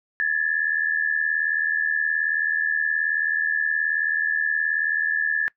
sine tone pair together, 1684 / 1762.8 Hz, G#6 / A6, +24 / +3 cents, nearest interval minor second, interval 79 cents, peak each -23 dBFS, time 0.2-5.48 s, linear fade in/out 0 ms, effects noise-tail reverb RT60 0.1 s tail -23 dB re dry

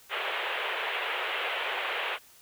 white band-pass noise, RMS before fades -32 dBFS, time 0.09-2.19 s, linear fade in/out 50 ms, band 400 to 3200 Hz, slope 48 dB/octave, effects white hiss -56 dBFS RMS until 2.41 s

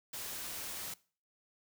white noise, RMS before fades -42 dBFS, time 0.13-0.94 s, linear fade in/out 5 ms, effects noise-tail reverb RT60 0.4 s tail -21 dB re dry

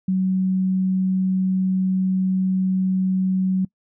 sine tone, 187.6 Hz, F#3, 24 cents sharp, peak -17 dBFS, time 0.08-3.65 s, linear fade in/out 5 ms, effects noise-tail reverb RT60 0.1 s tail -24 dB re dry

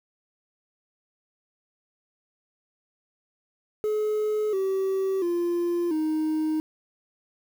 sine tone with pitch steps, 426.3 / 384.2 / 346.3 / 312.1 Hz, G#4 / G4 / F4 / D#4, +45 / -35 / -15 / +5 cents, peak -20 dBFS, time 3.84-6.6 s, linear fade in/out 0 ms, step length 690 ms, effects tanh soft clip ceiling -22 dBFS + 8-bit

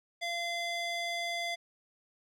square tone with band-pass filter, 687 Hz, F5, 29 cents flat, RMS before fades -35 dBFS, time 0.21-1.56 s, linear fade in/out 20 ms, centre 2900 Hz, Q 0.96, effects none

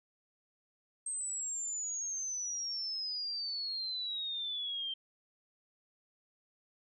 sine exponential sweep, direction down, 8372 to 3136 Hz, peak -35 dBFS, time 1.06-4.94 s, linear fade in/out 5 ms, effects none

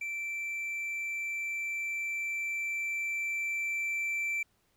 triangle tone with level ramp, 2338 Hz, D7, 8 cents flat, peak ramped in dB -32 to -28 dBFS, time 0.01-4.43 s, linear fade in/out 5 ms, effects pink hiss -72 dBFS RMS until 4.76 s

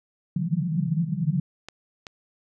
white band-pass noise, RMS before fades -25 dBFS, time 0.36-1.4 s, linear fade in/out 5 ms, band 140 to 190 Hz, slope 96 dB/octave
clicks, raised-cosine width 0.2 ms, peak -20 dBFS, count 2, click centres 1.686 / 2.068 s
effects none

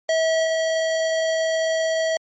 square tone with level steps, 646 Hz, E5, 35 cents flat, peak -18 / -20 dBFS, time 0.09-2.17 s, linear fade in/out 2 ms, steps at 0.45 s, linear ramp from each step 5 ms, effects MP3 32 kbps

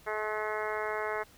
harmonic tone, 214.1 Hz, A3, 47 cents flat, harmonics 2 / 3 / 4 / 5 / 6 / 7 / 8 / 9 / 10, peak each -36 / -38 / -39 / -40 / -41 / -41 / -42 / -43 / -43 dBFS, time 0.06-1.24 s, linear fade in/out 20 ms, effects pink hiss -58 dBFS RMS until 1.37 s

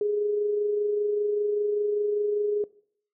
sine tone with amplitude modulation, 415.3 Hz, G#4, in tune, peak -21 dBFS, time 0.01-2.64 s, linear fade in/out 2 ms, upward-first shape sine, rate 25.1 Hz, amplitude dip 35%, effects noise-tail reverb RT60 0.6 s tail -21 dB re dry

